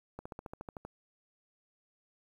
slowing click train, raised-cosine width 1 ms, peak -28 dBFS, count 10, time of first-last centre 0.19-0.85 s, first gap 65 ms, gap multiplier 1.03, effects 10-bit

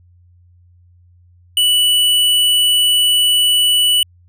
square tone, 2960 Hz, F#7, in tune, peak -11 dBFS, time 1.57-4.03 s, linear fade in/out 2 ms, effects added 88 Hz sine -46 dBFS peak until 4.28 s

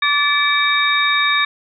sine tone cluster, 1159 / 1744 / 2308 / 3719 Hz, D6 / A6 / D7 / A#7, -23 / -16 / -31 / -5 cents, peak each -19 dBFS, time 0.02-1.45 s, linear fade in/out 5 ms, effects none

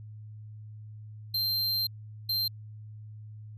square tone bursts at uneven times, 4151 Hz, C8, 15 cents flat, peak -27 dBFS, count 2, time 1.34-1.87 / 2.29-2.48 s, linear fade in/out 5 ms, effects added 107 Hz sine -42 dBFS peak until 3.57 s

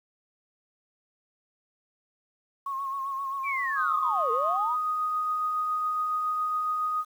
sine tone with vibrato, 1088 Hz, C#6, 33 cents flat, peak -29 dBFS, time 2.66-4.57 s, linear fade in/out 5 ms, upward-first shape sine, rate 7.6 Hz, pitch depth 41 cents each way
sine linear two-way sweep, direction down then up, 2397 to 440 to 1027 Hz, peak -28 dBFS, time 3.43-4.77 s, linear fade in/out 50 ms, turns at 4.31 s
sine tone with tremolo, 1244.5 Hz, D#6, in tune, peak -24 dBFS, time 3.75-7.05 s, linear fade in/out 50 ms, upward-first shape triangle, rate 7.2 Hz, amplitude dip 25%
effects tanh soft clip ceiling -13 dBFS + 9-bit

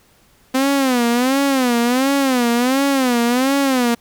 sawtooth tone with vibrato, 256.3 Hz, C4, 36 cents flat, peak -10 dBFS, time 0.54-3.95 s, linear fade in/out 10 ms, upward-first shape sine, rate 1.4 Hz, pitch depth 150 cents each way, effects pink hiss -54 dBFS RMS until 4 s

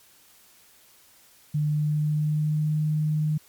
sine tone with pitch glide, 150 to 153.24 Hz, D3 to D#3, +37 to -26 cents, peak -21 dBFS, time 1.54-3.38 s, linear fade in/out 10 ms, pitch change +37 cents, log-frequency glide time 1.68-2.78 s, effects white hiss -56 dBFS RMS until 3.48 s + MP3 96 kbps

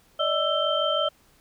sine tone cluster, 585 / 631 / 1327 / 3125 Hz, D5 / D#5 / E6 / G7, -7 / +24 / +11 / -6 cents, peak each -27 dBFS, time 0.19-1.09 s, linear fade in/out 10 ms, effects pink hiss -60 dBFS RMS until 1.4 s

